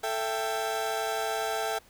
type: tone cluster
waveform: 30% pulse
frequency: 441.6 / 667 / 786 Hz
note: A4 / E5 / G5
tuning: +6 / +20 / +4 cents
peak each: -31 / -30 / -30 dBFS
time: 0.03-1.79 s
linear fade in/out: 10 ms
effects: pink hiss -58 dBFS RMS until 1.89 s